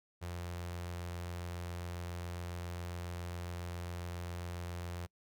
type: tone with notch filter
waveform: sawtooth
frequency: 87.31 Hz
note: F2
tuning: in tune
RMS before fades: -42 dBFS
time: 0.21-5.07 s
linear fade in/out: 20 ms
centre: 240 Hz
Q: 1.6
effects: noise-tail reverb RT60 0.1 s tail -26 dB re dry